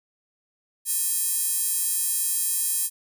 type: tone with high-pass filter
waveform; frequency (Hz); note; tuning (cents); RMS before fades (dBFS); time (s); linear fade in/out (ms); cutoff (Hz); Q
square; 359.2; F4; +49; -25; 0.85-2.9; 50; 10000; 1.8
effects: none